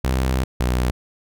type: tone pair in turn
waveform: sawtooth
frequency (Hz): 64.7 / 61.94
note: C2 / B1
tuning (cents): -19 / +6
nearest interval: minor second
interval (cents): 75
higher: first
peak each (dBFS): -14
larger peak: neither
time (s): 0.04-0.44 / 0.6-0.91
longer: first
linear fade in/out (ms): 5
effects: none